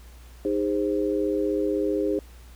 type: chord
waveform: sine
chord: Ab major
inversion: second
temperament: equal with one note detuned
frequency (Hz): 311.1 / 406.5 / 523.3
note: Eb4 / Ab4 / C5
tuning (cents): 0 / -37 / 0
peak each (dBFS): -26 / -25 / -29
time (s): 0.45-2.19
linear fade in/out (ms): 2
effects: added 60 Hz sine -44 dBFS peak until 2.55 s + pink hiss -54 dBFS RMS until 2.55 s